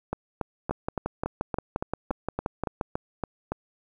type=two click trains; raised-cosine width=1 ms; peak=-13 / -14 dBFS; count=13 / 13; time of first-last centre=0.71-2.812 / 0.13-3.52 s; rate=5.71 / 3.54 Hz; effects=9-bit